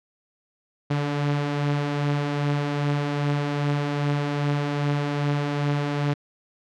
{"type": "beating tone pair", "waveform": "sawtooth", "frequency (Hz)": [142.7, 145.2], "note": ["D3", "D3"], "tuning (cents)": [-49, -19], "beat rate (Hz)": 2.5, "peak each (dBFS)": [-27, -19], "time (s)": [0.9, 6.14], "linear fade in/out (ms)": 10, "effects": ["low-pass 4000 Hz 12 dB/octave"]}